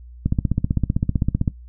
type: click train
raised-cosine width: 5 ms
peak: -6 dBFS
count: 20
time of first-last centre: 0.26-1.478 s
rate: 15.6 Hz
effects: noise-tail reverb RT60 0.1 s tail -17 dB re dry + added 60 Hz sine -38 dBFS peak until 1.68 s